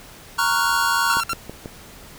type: chord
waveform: square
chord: Gb major seventh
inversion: first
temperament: equal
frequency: 932.3 / 1108.7 / 1396.9 / 1480 Hz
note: Bb5 / Db6 / F6 / Gb6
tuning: 0 / 0 / 0 / 0 cents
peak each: -24 dBFS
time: 0.38-1.21 s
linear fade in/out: 10 ms
type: tone bursts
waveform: sawtooth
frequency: 1366 Hz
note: F6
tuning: 39 cents flat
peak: -18 dBFS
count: 3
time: 1.1-1.332 s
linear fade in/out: 0 ms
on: 38 ms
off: 59 ms
type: click train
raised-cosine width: 2 ms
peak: -18 dBFS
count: 4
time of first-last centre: 1.17-1.659 s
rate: 6.14 Hz
effects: pink hiss -43 dBFS RMS until 2.18 s